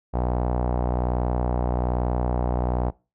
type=tone with low-pass filter; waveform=sawtooth; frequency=61.2 Hz; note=B1; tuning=15 cents flat; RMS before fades=-24 dBFS; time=0.13-2.91 s; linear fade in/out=20 ms; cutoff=790 Hz; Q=2.7; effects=noise-tail reverb RT60 0.3 s tail -23 dB re dry